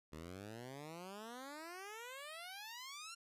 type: exponential sweep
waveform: 10% pulse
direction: up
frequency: 75.1 to 1400 Hz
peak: -40 dBFS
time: 0.12-3.15 s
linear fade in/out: 10 ms
effects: resampled to 32000 Hz